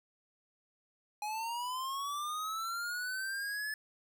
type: linear sweep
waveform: square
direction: up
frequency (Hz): 830.6 to 1732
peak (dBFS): -36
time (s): 1.22-3.74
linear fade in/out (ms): 2
effects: none